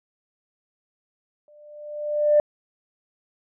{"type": "tone with exponential growth", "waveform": "sine", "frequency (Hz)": 595, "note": "D5", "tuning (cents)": 22, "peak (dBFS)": -11, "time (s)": [1.48, 2.4], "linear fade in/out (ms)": 1, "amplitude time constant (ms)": 200, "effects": ["tanh soft clip ceiling -7 dBFS"]}